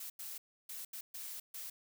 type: noise bursts at uneven times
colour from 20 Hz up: blue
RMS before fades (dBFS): -45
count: 6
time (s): 0-0.1 / 0.19-0.38 / 0.69-0.85 / 0.93-1.01 / 1.14-1.4 / 1.54-1.7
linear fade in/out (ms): 5
effects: none